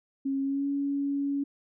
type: tone with pitch glide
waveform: sine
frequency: 272.4 to 280.9 Hz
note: C#4 to C#4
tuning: -30 to +23 cents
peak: -26 dBFS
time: 0.25-1.44 s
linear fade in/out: 10 ms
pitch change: +53 cents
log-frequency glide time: 0.42-0.67 s
effects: none